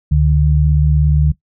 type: tone pair together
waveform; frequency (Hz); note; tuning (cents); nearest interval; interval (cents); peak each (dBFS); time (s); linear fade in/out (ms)
sine; 71.98 / 149.2; D2 / D3; -34 / +28; octave + minor second; 1262; -12; 0.11-1.32; 10
effects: noise-tail reverb RT60 0.1 s tail -17 dB re dry